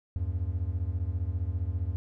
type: beating tone pair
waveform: triangle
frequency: 80.1 / 95.1 Hz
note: E2 / F#2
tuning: -49 / +48 cents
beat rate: 15 Hz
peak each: -29 dBFS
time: 0.16-1.96 s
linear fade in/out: 0 ms
effects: none